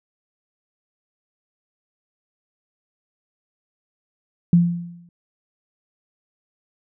sine tone with exponential decay, 172.5 Hz, F3, 21 cents flat, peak -8 dBFS, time 4.53-5.09 s, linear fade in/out 2 ms, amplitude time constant 120 ms, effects none

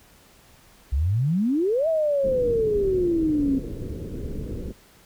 sine exponential two-way sweep, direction up then down, 62.2 to 659.3 to 263.7 Hz, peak -19 dBFS, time 0.92-3.59 s, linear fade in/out 10 ms, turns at 1.88 s
pink low-pass noise, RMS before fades -32 dBFS, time 2.23-4.73 s, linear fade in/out 20 ms, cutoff 490 Hz, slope 48 dB/octave
effects pink hiss -54 dBFS RMS until 5.05 s

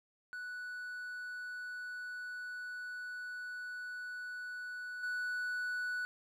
triangle tone with level steps, 1480 Hz, F#6, in tune, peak -39 / -33 dBFS, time 0.33-6.05 s, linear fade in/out 0 ms, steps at 5.03 s, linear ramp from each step 5 ms, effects none

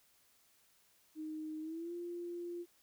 sine tone with pitch glide, 311.1 to 347.2 Hz, D#4 to F4, 0 to -10 cents, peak -40 dBFS, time 1.15-2.66 s, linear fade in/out 50 ms, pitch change +190 cents, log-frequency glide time 1.61-1.93 s, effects white hiss -70 dBFS RMS until 2.82 s

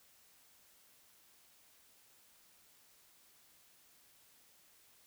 silence, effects white hiss -66 dBFS RMS until 5.06 s

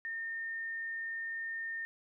sine tone, 1821 Hz, A#6, 41 cents flat, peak -36 dBFS, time 0.05-1.85 s, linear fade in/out 0 ms, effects none

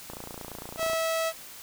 click train, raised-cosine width 1 ms, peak -25 dBFS, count 25, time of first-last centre 0.1-0.933 s, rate 28.8 Hz
sawtooth tone, 651 Hz, E5, 22 cents flat, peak -22 dBFS, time 0.77-1.33 s, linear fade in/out 50 ms
effects white hiss -45 dBFS RMS until 1.62 s

